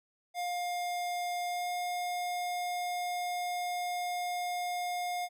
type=tone with pitch glide; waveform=square; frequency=708 to 712.5 Hz; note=F5 to F5; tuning=+23 to +34 cents; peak=-33 dBFS; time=0.34-5.29 s; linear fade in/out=50 ms; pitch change=+11 cents; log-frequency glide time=1.48-1.7 s; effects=none